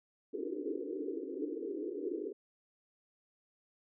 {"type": "band-pass noise", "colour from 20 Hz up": "pink", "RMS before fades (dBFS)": -39, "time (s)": [0.33, 2.33], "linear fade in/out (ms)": 10, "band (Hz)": [280, 470], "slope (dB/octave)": 96, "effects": []}